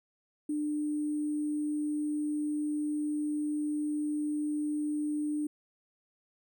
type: tone with sample-and-hold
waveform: sine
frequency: 298.9 Hz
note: D4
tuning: 31 cents sharp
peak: -29 dBFS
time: 0.49-5.47 s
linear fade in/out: 5 ms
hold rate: 8820 Hz
effects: none